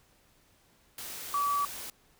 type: tone in noise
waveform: sine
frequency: 1147 Hz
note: D6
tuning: 41 cents flat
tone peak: -26 dBFS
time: 1.34-1.65 s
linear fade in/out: 2 ms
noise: white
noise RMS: -41 dBFS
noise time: 0.98-1.9 s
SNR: +12 dB
effects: pink hiss -65 dBFS RMS until 2.19 s